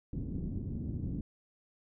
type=low-pass noise; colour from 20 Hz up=white; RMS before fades=-37 dBFS; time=0.13-1.21 s; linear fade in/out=2 ms; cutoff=240 Hz; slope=24 dB/octave; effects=none